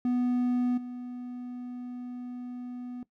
triangle tone with level steps, 246.9 Hz, B3, in tune, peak -22 / -34 dBFS, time 0.05-3.03 s, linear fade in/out 2 ms, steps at 0.77 s, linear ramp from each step 10 ms, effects noise-tail reverb RT60 0.1 s tail -18 dB re dry

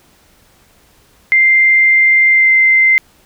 sine tone with pitch glide, 2093 to 2079 Hz, C7 to C7, 0 to -12 cents, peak -6 dBFS, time 1.32-2.98 s, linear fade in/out 0 ms, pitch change -12 cents, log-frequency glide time 2.3-2.5 s, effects pink hiss -50 dBFS RMS until 3.25 s

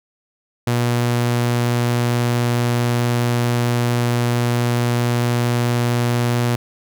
sawtooth tone, 120.3 Hz, B2, 45 cents flat, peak -12 dBFS, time 0.67-6.56 s, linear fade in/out 5 ms, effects none

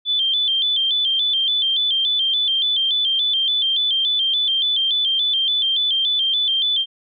sine tone with vibrato, 3322 Hz, G#7, in tune, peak -16 dBFS, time 0.05-6.86 s, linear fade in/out 50 ms, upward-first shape square, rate 3.5 Hz, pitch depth 83 cents each way, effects none

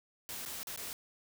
white noise with dropouts, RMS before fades -42 dBFS, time 0.29-0.93 s, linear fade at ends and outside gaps 0 ms, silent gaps 0.452-0.46 / 0.631-0.671 / 0.761-0.775 s, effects none

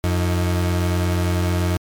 35% pulse tone pair together, 88.9 / 316.8 Hz, F2 / D#4, +31 / +31 cents, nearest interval octave + minor seventh, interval 2200 cents, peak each -16 / -26 dBFS, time 0.04-1.77 s, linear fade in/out 0 ms, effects MP3 96 kbps

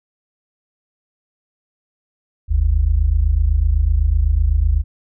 sine tone pair together, 47.95 / 75.9 Hz, G1 / D#2, -37 / -42 cents, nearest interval minor sixth, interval 795 cents, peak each -15 dBFS, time 2.48-4.84 s, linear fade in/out 50 ms, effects none

